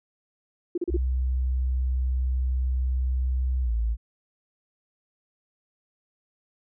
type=tone bursts; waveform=sine; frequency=348.9 Hz; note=F4; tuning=2 cents flat; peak=-23 dBFS; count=4; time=0.75-0.967 s; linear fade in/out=5 ms; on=28 ms; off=35 ms
type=tone with pitch glide; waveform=sine; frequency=63.8 to 56.19 Hz; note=C2 to A1; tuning=-43 to +37 cents; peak=-22 dBFS; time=0.88-3.97 s; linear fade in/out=50 ms; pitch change=-220 cents; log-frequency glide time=3.63-3.72 s
effects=none